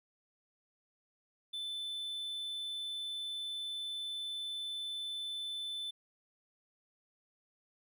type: tone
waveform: triangle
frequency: 3520 Hz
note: A7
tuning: in tune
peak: -36 dBFS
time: 1.53-5.91 s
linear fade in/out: 10 ms
effects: none